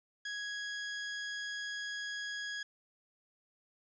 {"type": "tone", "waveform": "sawtooth", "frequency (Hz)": 1661.2, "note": "G#6", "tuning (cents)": 0, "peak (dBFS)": -34, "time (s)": [0.25, 2.63], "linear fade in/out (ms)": 5, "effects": ["resampled to 16000 Hz", "11-bit"]}